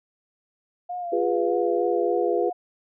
sine tone with vibrato, 702 Hz, F5, 9 cents sharp, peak -28 dBFS, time 0.89-2.53 s, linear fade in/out 10 ms, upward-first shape sine, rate 3.3 Hz, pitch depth 44 cents each way
sine chord, F diminished, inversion none, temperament equal with one note detuned, 349.2 / 409.6 / 493.9 Hz, F4 / Ab4 / Cb5, 0 / -24 / 0 cents, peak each -25 dBFS, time 1.12-2.5 s, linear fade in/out 10 ms
effects none

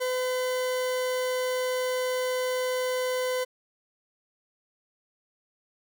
40% pulse tone, 507 Hz, B4, 45 cents sharp, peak -25 dBFS, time 0-3.45 s, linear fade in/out 20 ms, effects none

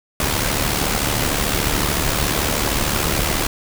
pink noise with amplitude modulation, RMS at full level -17 dBFS, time 0.2-3.47 s, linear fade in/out 2 ms, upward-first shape sine, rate 73.6 Hz, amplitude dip 60%, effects none

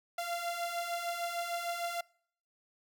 sawtooth beating tone pair, 685 / 691.6 Hz, F5 / F5, -34 / -17 cents, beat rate 6.6 Hz, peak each -36 / -32 dBFS, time 0.18-2.01 s, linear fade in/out 5 ms, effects noise-tail reverb RT60 0.6 s tail -26 dB re dry

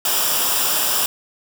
white noise with comb filter, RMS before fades -19 dBFS, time 0.05-1.06 s, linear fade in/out 2 ms, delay 0.47 ms, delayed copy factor -0.65, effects none

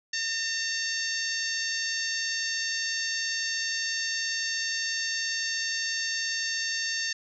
harmonic tone, 907 Hz, A#5, 48 cents flat, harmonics 2 / 3 / 4 / 5 / 6 / 7 / 8, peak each -32 / -38 / -40 / -34 / -35 / -35 / -48 dBFS, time 0.13-7.13 s, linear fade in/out 5 ms, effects none

